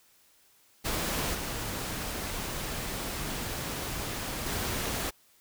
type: noise with level steps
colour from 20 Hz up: pink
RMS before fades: -31 / -35 / -32 dBFS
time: 0.84-5.11 s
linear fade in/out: 20 ms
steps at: 1.34 / 4.46 s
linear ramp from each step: 10 ms
effects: white hiss -63 dBFS RMS until 5.4 s